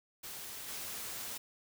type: noise with level steps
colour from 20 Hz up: white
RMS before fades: -45 / -42 dBFS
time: 0.23-1.38 s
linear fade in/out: 10 ms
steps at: 0.68 s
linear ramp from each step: 5 ms
effects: none